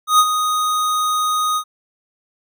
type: tone with ADSR envelope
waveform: square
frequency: 1244.5 Hz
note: D#6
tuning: in tune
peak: -8 dBFS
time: 0.07-1.64 s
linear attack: 120 ms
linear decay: 53 ms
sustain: -9 dB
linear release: 74 ms
effects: none